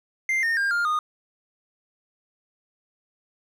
triangle tone with pitch steps, 2093 / 1832.6 / 1604.6 / 1405 / 1230.2 Hz, C7 / A#6 / G6 / F6 / D#6, 0 / -30 / +40 / +10 / -20 cents, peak -19 dBFS, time 0.29-0.99 s, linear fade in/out 2 ms, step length 140 ms, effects none

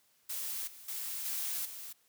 blue noise with level steps, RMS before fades -38 / -52 / -39 / -36 / -45 dBFS, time 0.29-1.93 s, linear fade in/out 10 ms, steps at 0.67 / 0.88 / 1.25 / 1.65 s, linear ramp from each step 5 ms, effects white hiss -70 dBFS RMS until 2.08 s + high-pass 80 Hz 12 dB/octave

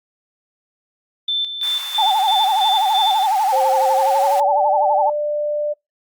sine tone with tremolo, 3540 Hz, A7, 10 cents sharp, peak -17 dBFS, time 1.28-3.26 s, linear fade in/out 5 ms, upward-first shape square, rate 3 Hz, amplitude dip 60%
pink high-pass noise, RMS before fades -34 dBFS, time 1.63-4.4 s, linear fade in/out 0 ms, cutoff 890 Hz, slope 24 dB/octave
sine tone with vibrato, 818 Hz, G#5, 26 cents flat, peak -14 dBFS, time 1.98-5.1 s, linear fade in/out 5 ms, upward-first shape sine, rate 12 Hz, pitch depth 150 cents each way
sine tone with pitch glide, 529 to 593.8 Hz, C5 to D5, +19 to +19 cents, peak -18 dBFS, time 3.52-5.74 s, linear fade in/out 20 ms, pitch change +200 cents, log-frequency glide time 3.92-4.66 s
effects noise-tail reverb RT60 0.2 s tail -26 dB re dry + Opus 32 kbps

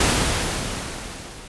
pink noise with level ramp, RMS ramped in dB -17 to -40 dBFS, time 0-1.48 s, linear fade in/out 5 ms, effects resampled to 24000 Hz

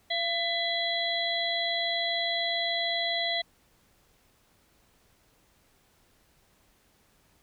harmonic tone with a mistuned harmonic, 667 Hz, E5, 20 cents sharp, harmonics 1 / 3 / 5 / 6, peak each -32 / -32 / -32 / -32 dBFS, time 0.1-3.42 s, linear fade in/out 10 ms, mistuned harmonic 1, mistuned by +38 cents, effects pink hiss -65 dBFS RMS until 7.42 s

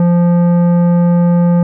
sine tone with tanh clipping, 173.7 Hz, F3, 9 cents flat, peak -9 dBFS, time 0-1.63 s, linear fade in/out 2 ms, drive 12 dB, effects none

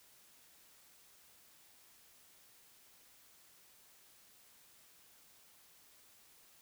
silence, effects white hiss -64 dBFS RMS until 6.61 s

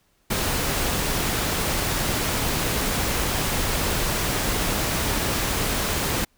pink noise, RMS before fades -24 dBFS, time 0.3-6.25 s, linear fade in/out 10 ms, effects pink hiss -65 dBFS RMS until 6.37 s

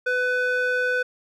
square tone with band-pass filter, 499.5 Hz, B4, 20 cents sharp, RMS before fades -23 dBFS, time 0.06-1.03 s, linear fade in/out 10 ms, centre 1200 Hz, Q 6.1, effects none

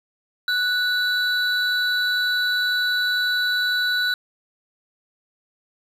triangle tone pair together, 1480 / 3951 Hz, F#6 / B7, 0 / 0 cents, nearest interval octave + perfect fourth, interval 1700 cents, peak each -19 / -22 dBFS, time 0.48-4.14 s, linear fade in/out 2 ms, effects 8-bit

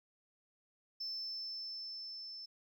sine tone with level ramp, 5290 Hz, E8, 5 cents sharp, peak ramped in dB -37 to -45 dBFS, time 1-2.46 s, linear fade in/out 10 ms, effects tanh soft clip ceiling -35 dBFS + 13-bit

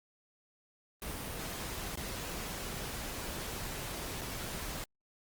pink noise with dropouts, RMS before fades -40 dBFS, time 1.02-4.84 s, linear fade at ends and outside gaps 0 ms, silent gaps 1.956-1.973 / 4.211-4.216 s, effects Opus 32 kbps

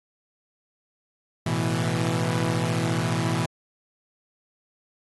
sawtooth chord, A suspended second, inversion none, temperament equal with one note detuned, 109.05 / 123.47 / 164.81 Hz, A2 / B2 / E3, -15 / 0 / 0 cents, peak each -25 / -23 / -22 dBFS, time 1.46-3.46 s, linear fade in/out 5 ms, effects AAC 32 kbps

